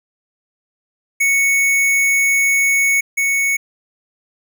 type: tone pair in turn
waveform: square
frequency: 2217 / 2217 Hz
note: C#7 / C#7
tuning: 0 / 0 cents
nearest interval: unison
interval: 0 cents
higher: neither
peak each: -13 / -15 dBFS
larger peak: first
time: 1.2-3.01 / 3.17-3.57 s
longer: first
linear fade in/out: 10 ms
effects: none